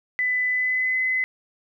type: tone with pitch glide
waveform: sine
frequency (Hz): 2000 to 2030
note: B6 to B6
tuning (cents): +21 to +47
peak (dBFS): -20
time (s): 0.19-1.24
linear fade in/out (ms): 0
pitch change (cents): +26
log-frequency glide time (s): 0.5-0.98
effects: 10-bit